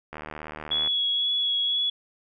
click train, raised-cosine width 0.5 ms, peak -21 dBFS, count 58, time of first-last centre 0.13-0.874 s, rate 76.6 Hz
sine tone with vibrato, 3361 Hz, G#7, 20 cents sharp, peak -22 dBFS, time 0.71-1.9 s, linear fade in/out 5 ms, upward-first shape sine, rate 2 Hz, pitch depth 14 cents each way
effects none

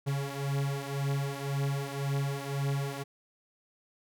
45% pulse beating tone pair, 138.59 / 140.49 Hz, C#3 / C#3, 0 / +24 cents, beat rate 1.9 Hz, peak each -32 / -34 dBFS, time 0.06-3.04 s, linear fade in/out 20 ms, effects none

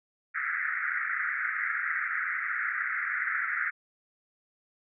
white band-pass noise, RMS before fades -31 dBFS, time 0.34-3.71 s, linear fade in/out 20 ms, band 1300 to 2100 Hz, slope 96 dB/octave, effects none

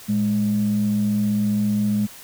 sine tone pair together, 112.47 / 207.7 Hz, A2 / G#3, +38 / 0 cents, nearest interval major seventh, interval 1062 cents, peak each -26 / -17 dBFS, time 0.08-2.07 s, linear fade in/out 20 ms, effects tanh soft clip ceiling -13 dBFS + white hiss -42 dBFS RMS until 2.23 s

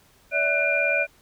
sine tone cluster, 575 / 652 / 1491 / 2398 Hz, D5 / E5 / F#6 / D7, -37 / -19 / +13 / +36 cents, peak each -26 / -28 / -27 / -22 dBFS, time 0.31-1.07 s, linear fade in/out 50 ms, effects pink hiss -58 dBFS RMS until 1.21 s

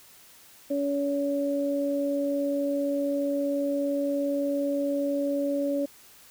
sine tone pair together, 282.8 / 565.6 Hz, C#4 / C#5, +35 / +35 cents, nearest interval octave, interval 1200 cents, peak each -27 dBFS, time 0.7-5.86 s, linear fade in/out 10 ms, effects white hiss -53 dBFS RMS until 6.3 s

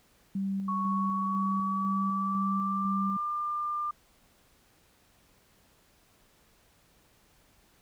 sine tone with tremolo, 194.8 Hz, G3, 11 cents flat, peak -28 dBFS, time 0.35-3.17 s, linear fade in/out 5 ms, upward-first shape square, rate 2 Hz, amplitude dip 30%
sine tone with pitch glide, 1110 to 1196.6 Hz, C#6 to D6, +2 to +32 cents, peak -29 dBFS, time 0.68-3.91 s, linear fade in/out 5 ms, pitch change +130 cents, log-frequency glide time 0.94-3.24 s
effects pink hiss -64 dBFS RMS until 7.81 s

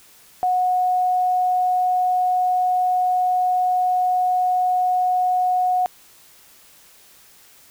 sine tone, 731 Hz, F#5, 21 cents flat, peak -16 dBFS, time 0.43-5.86 s, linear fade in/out 0 ms, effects white hiss -50 dBFS RMS until 7.7 s

